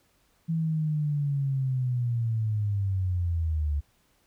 sine linear sweep, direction down, 165.1 to 71 Hz, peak -24 dBFS, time 0.48-3.81 s, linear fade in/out 20 ms, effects pink hiss -67 dBFS RMS until 4.26 s

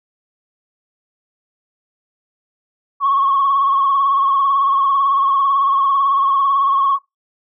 sine tone with vibrato, 1100 Hz, C#6, 14 cents flat, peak -11 dBFS, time 3-6.99 s, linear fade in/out 50 ms, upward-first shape triangle, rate 18 Hz, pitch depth 60 cents each way, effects noise-tail reverb RT60 0.2 s tail -24 dB re dry + tanh soft clip ceiling -7 dBFS

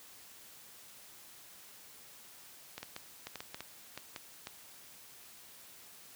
clicks, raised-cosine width 0.2 ms, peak -24 dBFS, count 11, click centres 2.78 / 2.83 / 2.964 / 3.27 / 3.357 / 3.405 / 3.545 / 3.606 / 3.976 / 4.162 / 4.471 s, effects white hiss -55 dBFS RMS until 6.15 s + high-pass 60 Hz 12 dB/octave

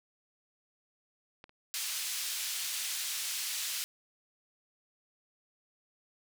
clicks, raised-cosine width 0.3 ms, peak -32 / -42 dBFS, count 2, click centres 1.441 / 1.494 s
pink band-pass noise, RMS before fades -36 dBFS, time 1.74-3.84 s, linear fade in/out 0 ms, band 3200 to 15000 Hz, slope 12 dB/octave
effects none

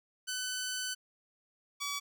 10% pulse tone pair in turn, 1506 / 1141 Hz, F#6 / C#6, +30 / +50 cents, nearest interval perfect fourth, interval 480 cents, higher first, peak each -26 dBFS, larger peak neither, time 0.27-0.95 / 1.8-2 s, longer first, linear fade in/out 20 ms, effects none

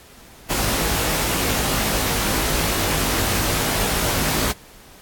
pink noise with comb filter, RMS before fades -21 dBFS, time 0.49-4.53 s, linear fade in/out 20 ms, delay 19 ms, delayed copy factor +0.8, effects pink hiss -46 dBFS RMS until 5.01 s + AAC 64 kbps

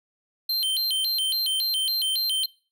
square tone with vibrato, 3596 Hz, A7, 37 cents sharp, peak -23 dBFS, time 0.49-2.46 s, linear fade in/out 5 ms, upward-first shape square, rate 3.6 Hz, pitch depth 250 cents each way, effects noise-tail reverb RT60 0.4 s tail -24 dB re dry

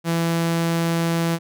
sawtooth tone, 167 Hz, E3, 23 cents sharp, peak -15 dBFS, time 0.04-1.39 s, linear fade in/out 50 ms, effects none

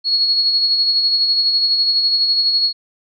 sine tone with tremolo, 4336 Hz, C#8, 39 cents flat, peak -11 dBFS, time 0.04-2.73 s, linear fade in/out 50 ms, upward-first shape sine, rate 12 Hz, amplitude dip 40%, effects none

